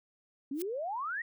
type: exponential sweep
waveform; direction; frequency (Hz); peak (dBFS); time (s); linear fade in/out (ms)
sine; up; 261.6 to 1939; -33; 0.51-1.22; 5
type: noise with exponential growth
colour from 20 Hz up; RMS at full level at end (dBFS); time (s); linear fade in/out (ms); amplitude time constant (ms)
blue; -37; 0.54-0.62; 1; 16
effects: none